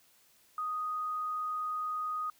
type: tone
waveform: sine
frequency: 1244.5 Hz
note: D#6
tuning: in tune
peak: -32 dBFS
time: 0.58-2.3 s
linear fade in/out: 2 ms
effects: white hiss -65 dBFS RMS until 2.39 s